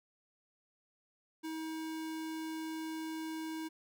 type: tone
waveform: square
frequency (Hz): 318.7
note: D#4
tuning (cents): +42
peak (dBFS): -39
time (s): 1.43-3.69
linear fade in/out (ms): 20
effects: none